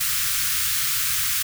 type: band-stop noise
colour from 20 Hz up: white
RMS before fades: -23 dBFS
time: 0-1.43 s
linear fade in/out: 10 ms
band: 150 to 1200 Hz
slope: 48 dB/octave
effects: none